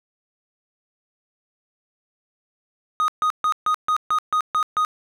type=tone bursts; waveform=triangle; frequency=1244.5 Hz; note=D#6; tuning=in tune; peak=-15 dBFS; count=9; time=3-4.849 s; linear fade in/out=0 ms; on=81 ms; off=140 ms; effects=none